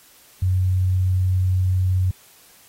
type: tone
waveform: sine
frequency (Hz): 92.5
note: F#2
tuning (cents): 0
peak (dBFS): -16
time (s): 0.42-2.11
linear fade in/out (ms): 5
effects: white hiss -51 dBFS RMS until 2.68 s + AAC 48 kbps